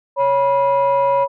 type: tone pair together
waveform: sine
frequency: 554.4 / 977 Hz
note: C#5 / B5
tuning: 0 / -19 cents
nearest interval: minor seventh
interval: 981 cents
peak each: -14 dBFS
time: 0.16-1.28 s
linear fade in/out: 50 ms
effects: tanh soft clip ceiling -9 dBFS